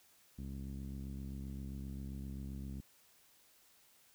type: tone with low-pass filter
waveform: sawtooth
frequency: 67.6 Hz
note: C#2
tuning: 43 cents flat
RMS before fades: -44 dBFS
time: 0.38-2.81 s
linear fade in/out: 10 ms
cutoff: 230 Hz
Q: 2.3
effects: white hiss -67 dBFS RMS until 4.14 s